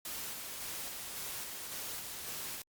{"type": "noise with tremolo", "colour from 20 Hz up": "white", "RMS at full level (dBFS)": -41, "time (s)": [0.05, 2.62], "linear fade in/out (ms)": 2, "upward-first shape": "square", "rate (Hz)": 1.8, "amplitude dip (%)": 25, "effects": ["Opus 48 kbps"]}